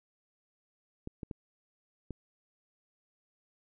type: clicks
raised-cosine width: 3 ms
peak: -26 dBFS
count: 4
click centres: 1.074 / 1.232 / 1.312 / 2.107 s
effects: none